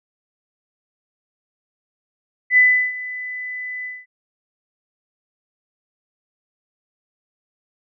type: tone with ADSR envelope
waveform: sine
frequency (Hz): 2000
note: B6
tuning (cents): +21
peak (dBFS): -8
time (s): 2.5-4.06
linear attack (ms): 72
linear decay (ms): 350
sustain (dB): -18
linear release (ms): 210
effects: none